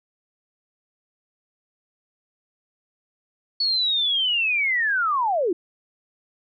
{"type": "linear sweep", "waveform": "sine", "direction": "down", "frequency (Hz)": [4435, 315.1], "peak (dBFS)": -19, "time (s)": [3.6, 5.53], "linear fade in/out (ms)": 5, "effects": []}